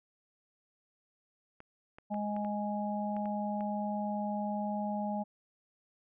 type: clicks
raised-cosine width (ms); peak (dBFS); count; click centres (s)
0.5; -34; 8; 1.604 / 1.985 / 2.143 / 2.365 / 2.448 / 3.166 / 3.257 / 3.608
type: harmonic tone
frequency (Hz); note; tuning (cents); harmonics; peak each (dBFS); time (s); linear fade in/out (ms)
207.6; G#3; 0; 1 / 3 / 4; -34 / -39 / -37; 2.1-5.24; 20
effects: none